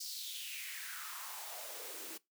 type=noise with high-pass filter sweep; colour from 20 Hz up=white; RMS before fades=-45 dBFS; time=0-2.18 s; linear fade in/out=10 ms; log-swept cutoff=5100 to 290 Hz; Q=4.1; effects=noise-tail reverb RT60 0.2 s tail -22 dB re dry